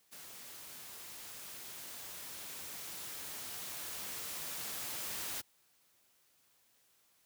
white noise with level ramp, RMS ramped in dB -51 to -40 dBFS, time 0.11-5.42 s, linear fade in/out 20 ms, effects white hiss -71 dBFS RMS until 7.25 s + high-pass 60 Hz 12 dB/octave

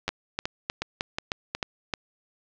two click trains, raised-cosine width 0.2 ms, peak -9 / -10 dBFS, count 7 / 5, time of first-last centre 0.08-1.938 / 0.09-1.55 s, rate 3.23 / 2.74 Hz, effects low-pass 5000 Hz 12 dB/octave + 8-bit

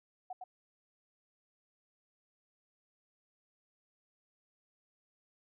sine tone with echo, 740 Hz, F#5, in tune, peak -39 dBFS, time 0.3-0.33 s, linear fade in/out 5 ms, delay 110 ms, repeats 1, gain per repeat -3 dB, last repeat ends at 0.44 s, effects none

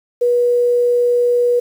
sine tone, 484.9 Hz, B4, 32 cents flat, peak -11 dBFS, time 0.21-1.6 s, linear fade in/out 10 ms, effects 7-bit

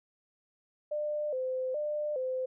sine tone with vibrato, 555 Hz, C#5, 2 cents sharp, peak -30 dBFS, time 0.91-2.46 s, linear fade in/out 10 ms, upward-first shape square, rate 1.2 Hz, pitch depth 130 cents each way, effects none

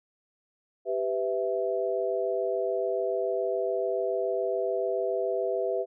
sine chord, E minor, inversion first, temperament equal with one note detuned, 392 / 499 / 659.3 Hz, G4 / B4 / E5, 0 / +18 / 0 cents, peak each -30 dBFS, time 0.85-5.86 s, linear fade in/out 50 ms, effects none

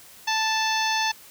harmonic tone, 880 Hz, A5, in tune, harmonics 1 / 2 / 3 / 4 / 5 / 6 / 7, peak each -25 / -28 / -30 / -31 / -32 / -33 / -33 dBFS, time 0.27-1.12 s, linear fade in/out 10 ms, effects white hiss -48 dBFS RMS until 1.3 s

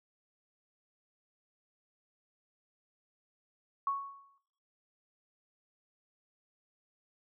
sine tone with exponential decay, 1108.7 Hz, C#6, in tune, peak -27 dBFS, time 3.87-4.38 s, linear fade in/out 2 ms, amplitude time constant 110 ms, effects noise-tail reverb RT60 0.7 s tail -19 dB re dry

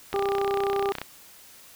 click train, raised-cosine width 0.3 ms, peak -15 dBFS, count 29, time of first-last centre 0.13-1.016 s, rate 31.6 Hz
harmonic tone, 397.3 Hz, G4, 23 cents sharp, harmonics 1 / 2 / 3, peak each -24 / -30 / -34 dBFS, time 0.14-0.92 s, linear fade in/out 0 ms
effects white hiss -50 dBFS RMS until 1.75 s

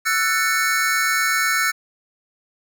square chord, F# minor seventh, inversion third, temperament just, 1332 / 1480 / 1776 / 2220 Hz, E6 / F#6 / A6 / C#7, +18 / 0 / +16 / +2 cents, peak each -24 dBFS, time 0.05-1.72 s, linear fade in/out 20 ms, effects none

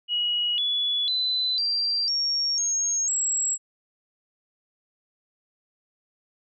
sine tone with pitch steps, 2906 / 3416 / 4016 / 4721 / 5550 / 6524 / 7669 Hz, F#7 / G#7 / B7 / D8 / F8 / G#8 / A#8, -32 / +48 / +28 / +8 / -12 / -32 / +48 cents, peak -22 dBFS, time 0.08-3.58 s, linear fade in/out 50 ms, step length 500 ms, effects none

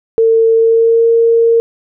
sine tone with pitch glide, 451.9 to 460.6 Hz, A4 to A#4, +46 to -21 cents, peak -6 dBFS, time 0.18-1.6 s, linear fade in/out 0 ms, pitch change +33 cents, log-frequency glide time 0.53-1.08 s, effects none

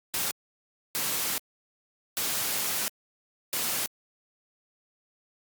white noise bursts at uneven times, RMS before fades -29 dBFS, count 4, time 0.14-0.31 / 0.95-1.38 / 2.17-2.88 / 3.53-3.86 s, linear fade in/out 0 ms, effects high-pass 100 Hz 12 dB/octave + Opus 48 kbps

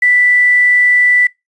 sine tone with quantisation, 1975.5 Hz, B6, in tune, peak -7 dBFS, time 0.02-1.27 s, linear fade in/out 5 ms, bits 6, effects noise-tail reverb RT60 0.2 s tail -23 dB re dry + resampled to 24000 Hz

